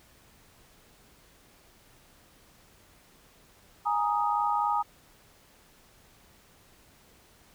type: chord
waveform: sine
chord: Ab suspended second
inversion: none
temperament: just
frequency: 830.6 / 934.4 / 1245.9 Hz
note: Ab5 / Bb5 / Eb6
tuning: 0 / +4 / +2 cents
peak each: -28 / -29 / -29 dBFS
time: 3.85-4.83 s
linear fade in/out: 20 ms
effects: pink hiss -59 dBFS RMS until 7.54 s